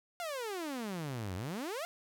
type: exponential two-way sweep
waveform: sawtooth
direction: down then up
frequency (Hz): 718 to 86.7 to 718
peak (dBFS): -33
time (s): 0.2-1.85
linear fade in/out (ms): 0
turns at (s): 1.35
effects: none